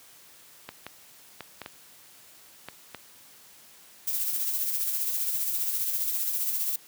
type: clicks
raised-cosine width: 0.3 ms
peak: -21 dBFS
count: 7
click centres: 0.69 / 0.866 / 1.407 / 1.617 / 1.661 / 2.686 / 2.947 s
type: noise with tremolo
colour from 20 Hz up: violet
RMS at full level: -27 dBFS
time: 4.07-6.76 s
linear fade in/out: 5 ms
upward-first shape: sine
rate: 15 Hz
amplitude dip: 40%
effects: white hiss -53 dBFS RMS until 6.87 s + high-pass 80 Hz 12 dB/octave